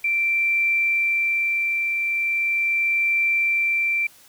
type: tone with tremolo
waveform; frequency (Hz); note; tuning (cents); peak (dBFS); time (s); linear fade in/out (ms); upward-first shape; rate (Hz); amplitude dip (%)
sine; 2349; D7; 0; -17; 0.04-4.07; 5; triangle; 0.39; 35
effects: white hiss -51 dBFS RMS until 4.28 s